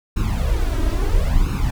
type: noise with flanger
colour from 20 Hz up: brown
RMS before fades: -18 dBFS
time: 0.16-1.71 s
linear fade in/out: 10 ms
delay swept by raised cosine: 0.75 to 3.15 ms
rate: 0.74 Hz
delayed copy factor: +0.85
effects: none